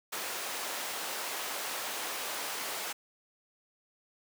pink high-pass noise, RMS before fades -37 dBFS, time 0.12-2.93 s, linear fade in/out 10 ms, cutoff 590 Hz, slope 12 dB/octave, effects none

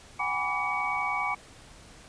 sine tone cluster, 747 / 817 / 981 / 1156 / 2257 Hz, F#5 / G#5 / B5 / D6 / C#7, +16 / -29 / -12 / -28 / +31 cents, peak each -36 / -34 / -34 / -32 / -31 dBFS, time 0.19-1.35 s, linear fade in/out 10 ms, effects pink hiss -51 dBFS RMS until 2.08 s + resampled to 22050 Hz

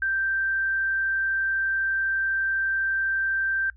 sine tone, 1568 Hz, G6, in tune, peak -22 dBFS, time 0.02-3.7 s, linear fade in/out 2 ms, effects noise-tail reverb RT60 0.1 s tail -24 dB re dry + added 60 Hz sine -48 dBFS peak until 3.76 s

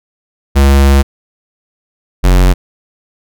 square tone pair in turn, 69 / 45.71 Hz, C#2 / F#1, -7 / -20 cents, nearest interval perfect fifth, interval 713 cents, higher first, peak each -5 dBFS, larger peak neither, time 0.55-1.03 / 2.23-2.54 s, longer first, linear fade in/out 20 ms, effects none

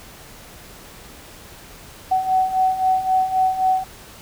sine beating tone pair, 749 / 752.8 Hz, F#5 / F#5, +21 / +30 cents, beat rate 3.8 Hz, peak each -22 / -17 dBFS, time 2.11-3.84 s, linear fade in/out 10 ms, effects pink hiss -42 dBFS RMS until 4.21 s

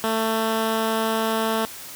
10% pulse tone with notch filter, 222.5 Hz, A3, 20 cents sharp, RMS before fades -23 dBFS, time 0.04-1.65 s, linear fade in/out 0 ms, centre 6700 Hz, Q 1.5, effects white hiss -38 dBFS RMS until 1.95 s + high-pass 60 Hz 12 dB/octave

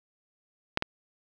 clicks, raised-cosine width 0.3 ms, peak -8 / -12 dBFS, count 2, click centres 0.774 / 0.824 s, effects none

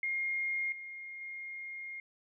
sine tone with level steps, 2132 Hz, C7, 32 cents sharp, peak -31 / -42 / -40 dBFS, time 0.03-2 s, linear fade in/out 2 ms, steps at 0.72 / 1.21 s, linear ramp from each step 2 ms, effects none

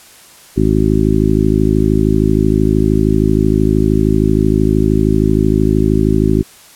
harmonic tone, 53 Hz, G#1, 36 cents sharp, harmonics 1 / 2 / 3 / 4 / 5 / 6 / 7, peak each -17 / -17 / -17 / -17 / -17 / -17 / -17 dBFS, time 0.56-6.43 s, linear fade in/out 20 ms, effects white hiss -41 dBFS RMS until 6.75 s + low-pass 12000 Hz 12 dB/octave

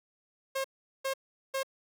sawtooth tone bursts, 537 Hz, C5, 45 cents sharp, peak -26 dBFS, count 3, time 0.55-1.632 s, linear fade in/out 10 ms, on 94 ms, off 400 ms, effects none

